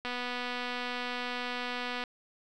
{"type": "click train", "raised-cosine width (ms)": 0.3, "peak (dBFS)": -20, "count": 490, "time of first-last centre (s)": [0.05, 2.038], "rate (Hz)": 246, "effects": []}